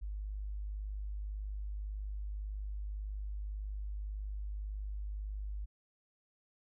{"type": "tone", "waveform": "sine", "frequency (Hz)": 50.9, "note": "G#1", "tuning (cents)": -34, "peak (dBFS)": -37, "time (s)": [0.01, 5.66], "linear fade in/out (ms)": 20, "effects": []}